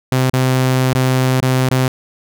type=tone with dropouts; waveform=sawtooth; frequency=129.4 Hz; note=C3; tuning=19 cents flat; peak=-8 dBFS; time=0.12-1.88 s; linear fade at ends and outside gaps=2 ms; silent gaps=0.299-0.334 / 0.933-0.95 / 1.405-1.424 / 1.69-1.712 s; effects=none